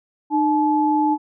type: tone pair together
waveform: sine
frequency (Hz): 304.1 / 860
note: D#4 / A5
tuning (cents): -40 / -40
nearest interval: octave + tritone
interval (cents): 1800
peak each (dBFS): -18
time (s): 0.3-1.18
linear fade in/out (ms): 50
effects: none